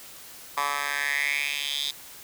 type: tone with high-pass filter sweep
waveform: 10% pulse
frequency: 143 Hz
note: D3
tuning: 46 cents flat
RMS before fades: -28 dBFS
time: 0.57-1.91 s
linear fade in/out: 5 ms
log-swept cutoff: 1100 to 3800 Hz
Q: 5.1
effects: white hiss -45 dBFS RMS until 2.23 s